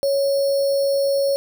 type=tone with sample-and-hold; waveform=sine; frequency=554.4 Hz; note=C#5; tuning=in tune; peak=-16 dBFS; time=0.03-1.36 s; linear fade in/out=0 ms; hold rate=4900 Hz; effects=none